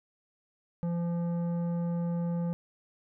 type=tone with tanh clipping; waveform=triangle; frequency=171.4 Hz; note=F3; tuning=32 cents flat; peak=-30 dBFS; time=0.83-2.53 s; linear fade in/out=0 ms; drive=15 dB; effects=none